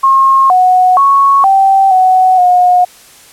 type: tone with pitch steps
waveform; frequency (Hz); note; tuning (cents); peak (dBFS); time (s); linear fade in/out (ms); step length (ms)
sine; 1076 / 736 / 1106 / 777 / 745 / 721; C6 / F#5 / C#6 / G5 / F#5 / F#5; +48 / -9 / -4 / -16 / +12 / -45; -4; 0.03-2.85; 10; 470
effects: white hiss -39 dBFS RMS until 3.32 s + low-pass 12000 Hz 12 dB/octave